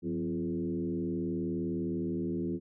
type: tone with frequency modulation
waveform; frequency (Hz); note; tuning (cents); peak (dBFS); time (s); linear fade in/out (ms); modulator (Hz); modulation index
sine; 261.6; C4; 0; -30; 0.02-2.6; 50; 79.5; 1.5
effects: none